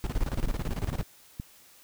brown noise with tremolo, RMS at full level -27 dBFS, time 0.04-1.03 s, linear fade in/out 0 ms, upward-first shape square, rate 18 Hz, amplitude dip 80%
clicks, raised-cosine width 5 ms, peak -22 dBFS, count 5, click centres 0.476 / 0.595 / 0.691 / 0.921 / 1.399 s
effects white hiss -56 dBFS RMS until 1.83 s

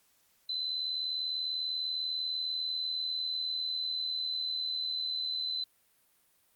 sine tone with amplitude modulation, 4033 Hz, B7, 36 cents sharp, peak -29 dBFS, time 0.49-5.64 s, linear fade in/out 5 ms, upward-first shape sine, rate 80.1 Hz, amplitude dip 50%, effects white hiss -69 dBFS RMS until 6.55 s + Opus 48 kbps

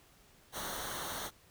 pink noise with comb filter, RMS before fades -40 dBFS, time 0.52-1.31 s, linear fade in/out 50 ms, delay 0.4 ms, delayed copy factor -0.7, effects pink hiss -63 dBFS RMS until 1.5 s

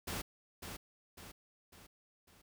pink noise with echo, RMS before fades -40 dBFS, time 0.07-0.22 s, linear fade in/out 10 ms, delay 550 ms, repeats 4, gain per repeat -6 dB, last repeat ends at 2.42 s, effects none

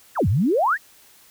sine exponential two-way sweep, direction down then up, 1975.5 to 83 to 1975.5 Hz, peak -16 dBFS, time 0.15-0.78 s, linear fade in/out 50 ms, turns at 0.28 s, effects white hiss -52 dBFS RMS until 1.3 s

